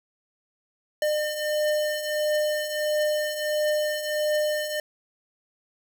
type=beating tone pair; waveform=square; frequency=603 / 604.5 Hz; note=D5 / D5; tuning=+46 / +50 cents; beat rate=1.5 Hz; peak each=-31 / -25 dBFS; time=1.02-4.8 s; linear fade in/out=2 ms; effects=none